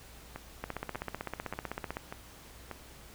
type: two click trains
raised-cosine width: 0.5 ms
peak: -20 / -24 dBFS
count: 22 / 5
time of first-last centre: 0.64-1.969 / 0.36-2.713 s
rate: 15.8 / 1.7 Hz
effects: added 60 Hz sine -55 dBFS peak until 3.14 s + pink hiss -53 dBFS RMS until 3.14 s